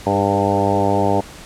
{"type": "harmonic tone with a mistuned harmonic", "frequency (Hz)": 99.6, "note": "G2", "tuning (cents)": 28, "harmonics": [1, 2, 3, 4, 5, 6, 7, 8, 9], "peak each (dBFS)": [-23, -23, -23, -23, -23, -23, -23, -23, -23], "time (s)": [0.06, 1.21], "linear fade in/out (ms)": 10, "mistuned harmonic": 4, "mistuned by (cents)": 21, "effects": ["pink hiss -38 dBFS RMS until 1.45 s", "low-pass 10000 Hz 12 dB/octave"]}